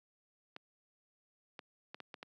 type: clicks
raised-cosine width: 0.3 ms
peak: -29 dBFS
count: 6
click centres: 0.564 / 1.592 / 1.945 / 2.003 / 2.142 / 2.229 s
effects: high-pass 200 Hz 12 dB/octave